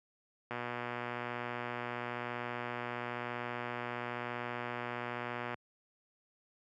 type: click train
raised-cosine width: 0.5 ms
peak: -23 dBFS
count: 610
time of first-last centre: 0.51-5.543 s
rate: 121 Hz
effects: high-pass 100 Hz 12 dB/octave